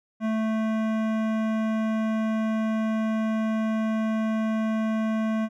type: tone with hard clipping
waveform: sine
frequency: 220 Hz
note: A3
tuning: in tune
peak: -25 dBFS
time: 0.2-5.49 s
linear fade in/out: 50 ms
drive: 16 dB
effects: none